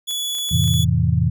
sawtooth tone, 3412 Hz, G#7, 46 cents sharp, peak -19 dBFS, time 0.07-0.85 s, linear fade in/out 20 ms
clicks, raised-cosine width 0.2 ms, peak -24 dBFS, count 7, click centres 0.109 / 0.351 / 0.385 / 0.489 / 0.64 / 0.678 / 0.739 s
sine chord, F major seventh, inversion none, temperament equal with one note detuned, 86.01 / 110 / 130.81 / 164.81 Hz, F2 / A2 / C3 / E3, -26 / 0 / 0 / 0 cents, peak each -20 dBFS, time 0.51-1.3 s, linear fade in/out 10 ms
effects none

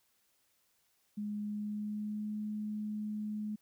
sine tone with pitch glide, 208.3 to 211.7 Hz, G#3 to G#3, +5 to +33 cents, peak -35 dBFS, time 1.17-3.56 s, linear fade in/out 10 ms, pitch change +28 cents, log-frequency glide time 1.41-2.35 s, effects white hiss -74 dBFS RMS until 3.61 s

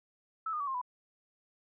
sine tone with pitch steps, 1309 / 1221.3 / 1139.6 / 1063.2 / 992 Hz, E6 / D#6 / C#6 / C6 / B5, -13 / -33 / +48 / +27 / +7 cents, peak -32 dBFS, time 0.46-0.815 s, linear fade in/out 5 ms, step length 71 ms, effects none

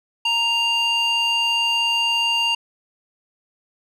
square tone with band-pass filter, 932.3 Hz, A#5, in tune, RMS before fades -20 dBFS, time 0.25-2.55 s, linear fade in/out 5 ms, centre 2900 Hz, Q 2.3, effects none

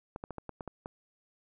clicks, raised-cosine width 1 ms, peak -25 dBFS, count 8, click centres 0.161 / 0.239 / 0.307 / 0.383 / 0.493 / 0.608 / 0.677 / 0.859 s, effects none

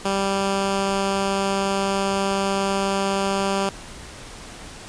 10% pulse tone, 196 Hz, G3, in tune, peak -12 dBFS, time 0.05-3.69 s, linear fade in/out 2 ms, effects pink hiss -39 dBFS RMS until 4.88 s + resampled to 22050 Hz

